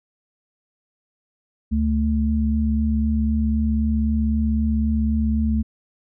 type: tone pair together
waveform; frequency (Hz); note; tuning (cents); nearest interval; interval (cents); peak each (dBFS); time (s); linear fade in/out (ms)
sine; 72 / 219.9; D2 / A3; -34 / -1; octave + perfect fifth; 1933; -20; 1.71-5.63; 20
effects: none